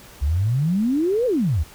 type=exponential two-way sweep; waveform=sine; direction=up then down; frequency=65.41 to 520 to 65.41 Hz; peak=-17 dBFS; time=0.21-1.64 s; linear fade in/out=20 ms; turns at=1.26 s; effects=pink hiss -45 dBFS RMS until 1.74 s